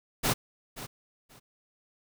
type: noise with echo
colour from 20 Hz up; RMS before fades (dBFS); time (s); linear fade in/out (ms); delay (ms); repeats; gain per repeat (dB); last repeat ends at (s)
pink; -26; 0.23-0.34; 20; 530; 2; -14; 1.4
effects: none